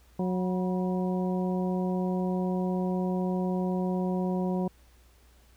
harmonic tone with a mistuned harmonic, 183.2 Hz, F#3, 17 cents flat, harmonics 1 / 2 / 3 / 4 / 5, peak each -27 / -33 / -37 / -39 / -41 dBFS, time 0.19-4.68 s, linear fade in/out 5 ms, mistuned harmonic 5, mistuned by +84 cents, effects added 60 Hz sine -57 dBFS peak until 5.56 s + pink hiss -63 dBFS RMS until 5.56 s

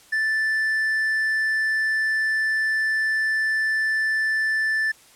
triangle tone, 1760 Hz, A6, in tune, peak -18 dBFS, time 0.12-4.92 s, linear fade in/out 10 ms, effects white hiss -52 dBFS RMS until 5.15 s + low-pass 11000 Hz 12 dB/octave

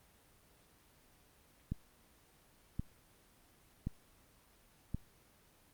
click train, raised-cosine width 5 ms, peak -24 dBFS, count 4, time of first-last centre 1.72-4.946 s, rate 0.93 Hz, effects pink hiss -66 dBFS RMS until 5.73 s + Opus 24 kbps

